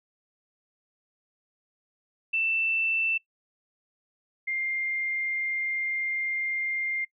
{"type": "tone pair in turn", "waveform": "sine", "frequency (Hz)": [2666, 2108], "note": ["E7", "C7"], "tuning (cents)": [19, 12], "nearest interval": "major third", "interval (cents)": 407, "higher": "first", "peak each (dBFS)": [-23, -27], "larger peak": "first", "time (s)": [[2.33, 3.18], [4.47, 7.05]], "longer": "second", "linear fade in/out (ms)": 10, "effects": ["noise-tail reverb RT60 0.1 s tail -22 dB re dry"]}